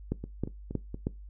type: two click trains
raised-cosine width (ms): 3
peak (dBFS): -24 / -16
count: 4 / 4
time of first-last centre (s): 0.24-0.944 / 0.12-1.069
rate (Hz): 4.26 / 3.16
effects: noise-tail reverb RT60 0.2 s tail -20 dB re dry + added 50 Hz sine -43 dBFS peak until 1.29 s